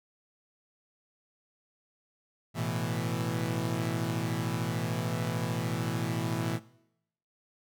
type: chord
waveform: sawtooth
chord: A suspended second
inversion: none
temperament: equal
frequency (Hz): 110 / 123.47 / 164.81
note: A2 / B2 / E3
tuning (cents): 0 / 0 / 0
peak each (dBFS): -30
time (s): 2.54-6.6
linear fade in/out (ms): 50
effects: noise-tail reverb RT60 0.8 s tail -20 dB re dry